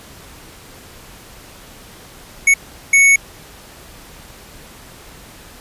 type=tone bursts at uneven times; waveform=square; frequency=2217 Hz; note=C#7; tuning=in tune; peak=-8 dBFS; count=2; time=2.47-2.54 / 2.93-3.16 s; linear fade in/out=5 ms; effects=pink hiss -40 dBFS RMS until 5.6 s + resampled to 32000 Hz